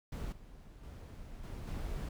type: noise with level steps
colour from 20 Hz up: brown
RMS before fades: -39 / -53 / -48 / -43 / -39 dBFS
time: 0.12-2.09 s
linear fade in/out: 5 ms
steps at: 0.32 / 0.83 / 1.43 / 1.67 s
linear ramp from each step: 5 ms
effects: none